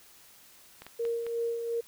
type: clicks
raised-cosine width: 0.3 ms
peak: -28 dBFS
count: 4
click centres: 0.82 / 0.866 / 1.052 / 1.266 s
type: tone with tremolo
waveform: sine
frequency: 465.7 Hz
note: A#4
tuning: 2 cents flat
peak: -27 dBFS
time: 0.99-1.81 s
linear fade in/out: 10 ms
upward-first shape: sine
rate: 2.8 Hz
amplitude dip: 45%
effects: white hiss -56 dBFS RMS until 1.87 s